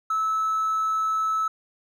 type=tone with hard clipping; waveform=triangle; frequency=1304 Hz; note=E6; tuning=19 cents flat; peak=-22 dBFS; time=0.1-1.48 s; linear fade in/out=5 ms; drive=4 dB; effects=none